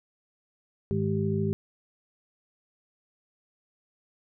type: tone cluster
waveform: sine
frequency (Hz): 102 / 155.4 / 208.6 / 390.3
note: G#2 / D#3 / G#3 / G4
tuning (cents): -31 / -2 / +8 / -8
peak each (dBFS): -30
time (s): 0.91-1.53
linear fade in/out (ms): 0
effects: none